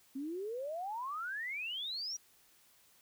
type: exponential sweep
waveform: sine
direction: up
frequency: 260 to 5890 Hz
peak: -37 dBFS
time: 0.15-2.17 s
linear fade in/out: 10 ms
effects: white hiss -66 dBFS RMS until 3.01 s